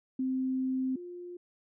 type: tone pair in turn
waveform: sine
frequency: 260.4 / 353.3 Hz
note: C4 / F4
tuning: -8 / +20 cents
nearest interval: perfect fourth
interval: 528 cents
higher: second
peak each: -28 / -40 dBFS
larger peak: first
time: 0.19-0.96 / 0.96-1.37 s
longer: first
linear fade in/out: 5 ms
effects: none